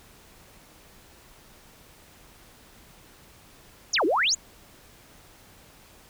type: exponential two-way sweep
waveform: sine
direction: down then up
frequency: 7459 to 293.9 to 7459 Hz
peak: -20 dBFS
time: 3.93-4.35 s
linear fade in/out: 10 ms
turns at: 4.05 s
effects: pink hiss -53 dBFS RMS until 6.09 s